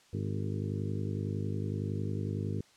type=harmonic tone with a mistuned harmonic; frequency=50.9 Hz; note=G#1; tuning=34 cents flat; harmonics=2 / 3 / 4 / 5 / 6 / 7 / 8 / 9; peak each=-34 / -38 / -40 / -42 / -44 / -45 / -46 / -47 dBFS; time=0.13-2.61 s; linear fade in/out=5 ms; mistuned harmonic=7; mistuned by=+48 cents; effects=white hiss -62 dBFS RMS until 2.76 s + low-pass 7000 Hz 12 dB/octave